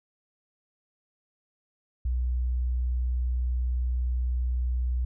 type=tone; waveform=sine; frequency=61.74 Hz; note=B1; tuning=in tune; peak=-24 dBFS; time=2.05-5.05 s; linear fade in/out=5 ms; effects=none